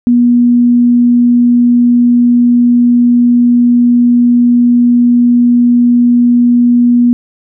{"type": "tone", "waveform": "sine", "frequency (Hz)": 241.5, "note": "B3", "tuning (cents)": -39, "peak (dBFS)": -4, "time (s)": [0.07, 7.13], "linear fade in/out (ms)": 0, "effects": []}